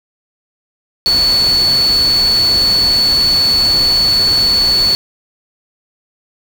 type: tone in noise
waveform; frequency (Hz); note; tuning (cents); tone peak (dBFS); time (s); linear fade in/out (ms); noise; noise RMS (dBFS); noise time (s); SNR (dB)
sine; 4435; C#8; 0; -9; 1.06-4.95; 0; pink; -23; 1.06-4.95; +11
effects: none